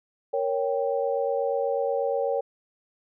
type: chord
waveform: sine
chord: G diminished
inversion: first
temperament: equal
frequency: 466.2 / 554.4 / 784 Hz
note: Bb4 / Db5 / G5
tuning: 0 / 0 / 0 cents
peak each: -27 / -26 / -31 dBFS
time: 0.33-2.41 s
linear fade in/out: 10 ms
effects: none